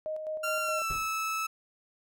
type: tone with tremolo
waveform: sine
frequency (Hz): 622.3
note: D#5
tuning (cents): 0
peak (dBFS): -31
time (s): 0.06-0.82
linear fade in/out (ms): 0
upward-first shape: square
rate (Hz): 4.8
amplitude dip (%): 40
type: tone with pitch glide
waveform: 30% pulse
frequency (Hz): 1381 to 1305.8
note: F6 to E6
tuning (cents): -20 to -17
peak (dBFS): -27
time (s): 0.43-1.47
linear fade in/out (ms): 10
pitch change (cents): -97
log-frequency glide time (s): 0.6-0.97
type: noise with exponential decay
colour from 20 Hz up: brown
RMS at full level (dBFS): -36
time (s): 0.9-1.18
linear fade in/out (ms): 2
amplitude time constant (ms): 60
effects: none